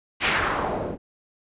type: noise with low-pass filter sweep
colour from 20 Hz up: white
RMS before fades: -25 dBFS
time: 0.2-0.98 s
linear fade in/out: 50 ms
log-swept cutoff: 2900 to 360 Hz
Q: 1.7
effects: resampled to 8000 Hz